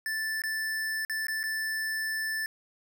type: tone with dropouts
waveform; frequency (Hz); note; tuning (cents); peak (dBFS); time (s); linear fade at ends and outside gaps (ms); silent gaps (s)
square; 1760; A6; 0; -30; 0.06-2.46; 1; 0.419-0.437 / 1.05-1.097 / 1.269-1.283 / 1.431-1.438
effects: none